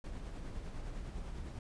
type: noise with tremolo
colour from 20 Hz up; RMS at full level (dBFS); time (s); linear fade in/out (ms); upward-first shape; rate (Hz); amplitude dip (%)
brown; -41; 0.04-1.59; 2; triangle; 9.9; 40
effects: resampled to 22050 Hz